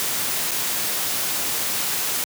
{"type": "noise with dropouts", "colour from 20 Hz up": "white", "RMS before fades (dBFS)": -24, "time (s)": [0, 2.24], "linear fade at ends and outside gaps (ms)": 0, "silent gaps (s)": [0.509, 0.516], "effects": ["high-pass 100 Hz 12 dB/octave"]}